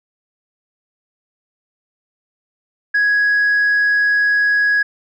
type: tone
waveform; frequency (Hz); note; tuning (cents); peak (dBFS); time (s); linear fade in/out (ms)
sine; 1665; G#6; +4; -10; 2.94-4.83; 10
effects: tanh soft clip ceiling -10 dBFS